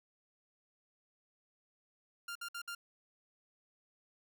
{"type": "tone bursts", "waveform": "sawtooth", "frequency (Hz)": 1396.9, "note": "F6", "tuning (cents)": 0, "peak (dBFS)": -37, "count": 4, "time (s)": [2.28, 2.75], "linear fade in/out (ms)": 5, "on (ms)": 74, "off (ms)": 58, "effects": []}